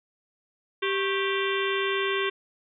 harmonic tone with a mistuned harmonic, 392 Hz, G4, in tune, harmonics 1 / 3 / 4 / 5 / 6 / 7 / 8 / 9, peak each -27 / -32 / -33 / -34 / -35 / -35 / -36 / -37 dBFS, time 0.82-2.3 s, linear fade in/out 10 ms, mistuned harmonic 3, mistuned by -120 cents, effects none

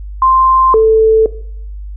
sine tone pair in turn, 1046.5 / 441.4 Hz, C6 / A4, 0 / +5 cents, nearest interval octave + minor third, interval 1495 cents, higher first, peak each -6 / -4 dBFS, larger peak second, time 0.22-0.74 / 0.74-1.26 s, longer neither, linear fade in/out 2 ms, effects noise-tail reverb RT60 0.6 s tail -17 dB re dry + added 50 Hz sine -23 dBFS peak until 1.96 s

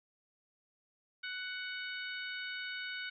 harmonic tone with a mistuned harmonic, 744 Hz, F#5, 9 cents sharp, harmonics 2 / 3 / 4 / 5 / 6, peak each -41 / -45 / -47 / -49 / -51 dBFS, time 1.23-3.1 s, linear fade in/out 10 ms, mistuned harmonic 6, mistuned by -46 cents, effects none

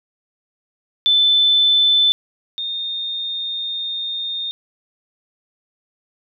sine tone pair in turn, 3520 / 3659 Hz, A7 / A#7, 0 / -33 cents, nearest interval minor second, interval 67 cents, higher second, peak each -11 / -22 dBFS, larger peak first, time 1.06-2.12 / 2.58-4.51 s, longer second, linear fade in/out 0 ms, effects none

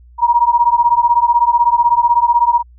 sine beating tone pair, 943 / 959 Hz, A#5 / A#5, +20 / +49 cents, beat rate 16 Hz, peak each -12 dBFS, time 0.18-2.63 s, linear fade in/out 50 ms, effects added 60 Hz sine -40 dBFS peak until 2.78 s

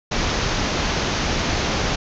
pink low-pass noise, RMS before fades -22 dBFS, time 0.11-1.96 s, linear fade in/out 10 ms, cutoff 6600 Hz, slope 96 dB/octave, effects none

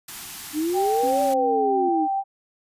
white band-stop noise, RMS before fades -36 dBFS, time 0.08-1.34 s, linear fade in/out 5 ms, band 410 to 670 Hz, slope 96 dB/octave
sine exponential two-way sweep, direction up then down, 293.7 to 580 to 300.8 Hz, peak -21 dBFS, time 0.53-2.08 s, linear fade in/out 50 ms, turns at 1.22 s
sine tone with vibrato, 784 Hz, G5, in tune, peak -21 dBFS, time 0.73-2.24 s, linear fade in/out 50 ms, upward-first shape sine, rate 4.1 Hz, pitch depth 8 cents each way
sine tone, 270 Hz, C#4, 45 cents flat, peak -28 dBFS, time 1.03-1.89 s, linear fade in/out 5 ms
effects resampled to 32000 Hz

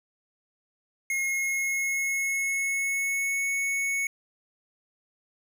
square tone with pitch glide, 2156 to 2211 Hz, C#7 to C#7, -49 to -5 cents, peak -26 dBFS, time 1.1-4.07 s, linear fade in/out 2 ms, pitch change +44 cents, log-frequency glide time 1.2-3.49 s, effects none

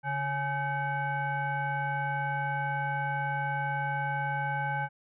sine tone with frequency modulation, 840 Hz, G#5, 19 cents sharp, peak -28 dBFS, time 0.03-4.89 s, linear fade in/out 50 ms, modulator 698 Hz, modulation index 1.2, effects none

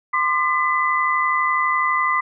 sine tone cluster, 1044 / 1196 / 2004 Hz, C6 / D6 / B6, -4 / +31 / +25 cents, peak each -21 dBFS, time 0.13-2.21 s, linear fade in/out 10 ms, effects none

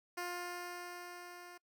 10% pulse tone with level ramp, 353.2 Hz, F4, 20 cents sharp, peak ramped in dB -30 to -43 dBFS, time 0.17-1.58 s, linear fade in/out 10 ms, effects noise-tail reverb RT60 0.1 s tail -25 dB re dry

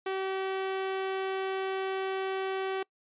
sawtooth tone, 382.8 Hz, G4, 41 cents flat, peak -26 dBFS, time 0.06-2.83 s, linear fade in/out 5 ms, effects noise-tail reverb RT60 0.1 s tail -25 dB re dry + resampled to 8000 Hz

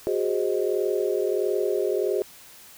sine chord, Ab dominant seventh, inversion third, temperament equal with one note detuned, 370 / 411.5 / 523.3 / 622.3 Hz, Gb4 / Ab4 / C5 / Eb5, 0 / -16 / 0 / 0 cents, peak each -26 / -25 / -30 / -31 dBFS, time 0.07-2.22 s, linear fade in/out 0 ms, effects white hiss -48 dBFS RMS until 2.77 s

